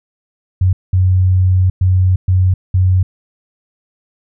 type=tone bursts at uneven times; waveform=sine; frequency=92.5 Hz; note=F#2; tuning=in tune; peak=-8 dBFS; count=5; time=0.61-0.73 / 0.93-1.7 / 1.81-2.16 / 2.28-2.54 / 2.74-3.03 s; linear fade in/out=5 ms; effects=none